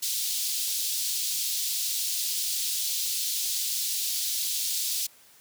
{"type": "high-pass noise", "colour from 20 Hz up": "pink", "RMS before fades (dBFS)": -29, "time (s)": [0.02, 5.07], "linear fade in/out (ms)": 10, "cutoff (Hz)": 3700, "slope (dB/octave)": 24, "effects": ["white hiss -56 dBFS RMS until 5.4 s", "high-pass 80 Hz 12 dB/octave"]}